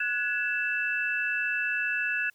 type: tone cluster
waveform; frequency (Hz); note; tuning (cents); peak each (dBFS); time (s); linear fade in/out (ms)
sine; 1472 / 1687 / 2649; F#6 / G#6 / E7; -9 / +27 / +8; -31 / -30 / -30; 0-2.3; 5
effects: white hiss -66 dBFS RMS until 2.34 s